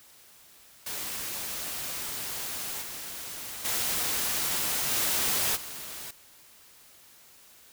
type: noise with level steps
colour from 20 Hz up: white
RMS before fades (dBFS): -35 / -39 / -29 / -27 / -40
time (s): 0.86-6.11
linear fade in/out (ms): 5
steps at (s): 2.81 / 3.64 / 4.9 / 5.55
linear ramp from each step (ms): 20
effects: white hiss -55 dBFS RMS until 7.72 s